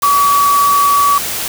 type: tone in noise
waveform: sine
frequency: 1139 Hz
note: C#6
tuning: 47 cents sharp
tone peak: -8 dBFS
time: 0.03-1.18 s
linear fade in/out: 2 ms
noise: white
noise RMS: -20 dBFS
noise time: 0.02-1.48 s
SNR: +9 dB
effects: none